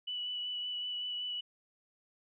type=tone with vibrato; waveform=sine; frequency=2960 Hz; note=F#7; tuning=in tune; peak=-35 dBFS; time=0.07-1.41 s; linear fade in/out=10 ms; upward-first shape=sine; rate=5.3 Hz; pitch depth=14 cents each way; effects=none